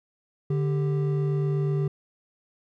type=tone pair together; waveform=triangle; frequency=146.83 / 392.3 Hz; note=D3 / G4; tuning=0 / +1 cents; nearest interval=octave + perfect fourth; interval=1701 cents; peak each=-21 / -28 dBFS; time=0.5-1.88 s; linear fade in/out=5 ms; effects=none